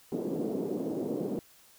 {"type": "band-pass noise", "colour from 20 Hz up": "white", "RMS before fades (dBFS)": -33, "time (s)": [0.12, 1.39], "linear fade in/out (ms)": 0, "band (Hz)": [190, 440], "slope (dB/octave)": 24, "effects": ["white hiss -59 dBFS RMS until 1.78 s"]}